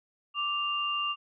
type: tone pair together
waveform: sine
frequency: 1174.7 / 2794 Hz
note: D6 / F7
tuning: 0 / 0 cents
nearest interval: octave + minor third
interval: 1500 cents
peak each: -31 / -30 dBFS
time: 0.34-1.16 s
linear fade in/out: 50 ms
effects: none